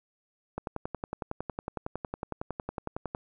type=click train; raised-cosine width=1 ms; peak=-19 dBFS; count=29; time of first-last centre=0.58-3.149 s; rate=10.9 Hz; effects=none